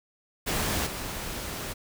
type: noise with level steps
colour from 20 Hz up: pink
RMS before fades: -28 / -35 dBFS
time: 0.46-1.74 s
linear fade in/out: 20 ms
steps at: 0.86 s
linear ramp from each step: 10 ms
effects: none